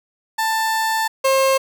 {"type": "tone pair in turn", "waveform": "30% pulse", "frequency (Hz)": [887, 534.6], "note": ["A5", "C5"], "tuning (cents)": [14, 37], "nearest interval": "major sixth", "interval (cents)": 877, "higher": "first", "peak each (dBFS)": [-15, -11], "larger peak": "second", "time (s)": [[0.38, 1.08], [1.24, 1.58]], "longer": "first", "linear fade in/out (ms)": 10, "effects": []}